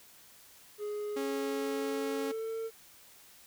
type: tone with pitch glide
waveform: triangle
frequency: 417.3 to 449.8 Hz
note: G#4 to A4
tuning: +8 to +38 cents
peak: -32 dBFS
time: 0.78-2.71 s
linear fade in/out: 50 ms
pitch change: +130 cents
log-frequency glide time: 1.13-2.56 s
type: tone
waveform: sawtooth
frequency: 274.2 Hz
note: C#4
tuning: 19 cents flat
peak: -31 dBFS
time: 1.16-2.32 s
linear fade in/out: 10 ms
effects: white hiss -57 dBFS RMS until 3.46 s